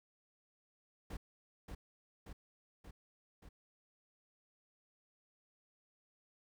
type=noise with echo; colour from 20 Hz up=brown; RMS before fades=-44 dBFS; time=1.1-1.17 s; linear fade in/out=5 ms; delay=580 ms; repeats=4; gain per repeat=-3 dB; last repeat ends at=3.49 s; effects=none